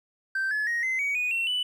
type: tone with pitch steps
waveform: triangle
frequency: 1560 / 1711 / 1876.7 / 2058 / 2258 / 2476 / 2716 / 2979 Hz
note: G6 / A6 / A#6 / C7 / C#7 / D#7 / F7 / F#7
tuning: -9 / -49 / +11 / -29 / +31 / -9 / -49 / +11 cents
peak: -22 dBFS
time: 0.35-1.63 s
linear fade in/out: 5 ms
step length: 160 ms
effects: tanh soft clip ceiling -20 dBFS